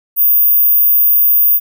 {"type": "tone", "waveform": "sine", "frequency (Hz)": 14917, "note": "A#9", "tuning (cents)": 0, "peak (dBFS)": -4, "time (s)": [0.16, 1.6], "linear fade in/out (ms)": 50, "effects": ["tanh soft clip ceiling -6 dBFS"]}